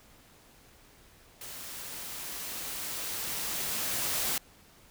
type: noise with level ramp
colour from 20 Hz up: white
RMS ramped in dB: -43 to -30 dBFS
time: 1.41-4.38 s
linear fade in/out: 2 ms
effects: pink hiss -58 dBFS RMS until 4.9 s